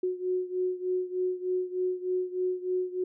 sine beating tone pair, 365.3 / 368.6 Hz, F#4 / F#4, -22 / -7 cents, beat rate 3.3 Hz, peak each -29 / -32 dBFS, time 0.03-3.04 s, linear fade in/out 5 ms, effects none

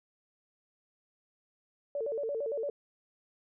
sine tone with vibrato, 507 Hz, B4, 45 cents sharp, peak -31 dBFS, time 1.95-2.7 s, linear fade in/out 2 ms, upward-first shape square, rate 8.8 Hz, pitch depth 210 cents each way, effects none

